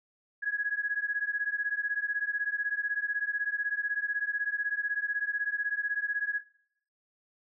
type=beating tone pair; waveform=sine; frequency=1661.2 / 1677.2 Hz; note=G#6 / G#6; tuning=0 / +17 cents; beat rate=16 Hz; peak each=-31 dBFS; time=0.42-6.41 s; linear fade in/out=20 ms; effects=noise-tail reverb RT60 0.7 s tail -20 dB re dry